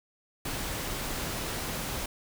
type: noise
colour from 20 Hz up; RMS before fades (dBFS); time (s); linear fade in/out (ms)
pink; -34; 0.45-2.06; 5
effects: none